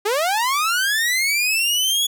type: linear sweep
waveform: sawtooth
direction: up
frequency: 392.1 to 3400 Hz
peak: -14 dBFS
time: 0.05-2.07 s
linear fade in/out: 10 ms
effects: none